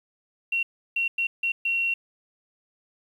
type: tone bursts at uneven times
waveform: sine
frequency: 2735 Hz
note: F7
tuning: 37 cents flat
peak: -22 dBFS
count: 5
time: 0.52-0.63 / 0.96-1.08 / 1.18-1.27 / 1.43-1.52 / 1.65-1.94 s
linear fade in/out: 5 ms
effects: 9-bit